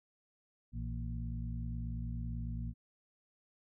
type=harmonic tone with a mistuned harmonic; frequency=58.27 Hz; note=A#1; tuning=in tune; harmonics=1 / 2 / 3 / 4; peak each=-39 / -41 / -46 / -46 dBFS; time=0.72-2.74 s; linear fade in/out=50 ms; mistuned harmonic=3; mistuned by=-87 cents; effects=none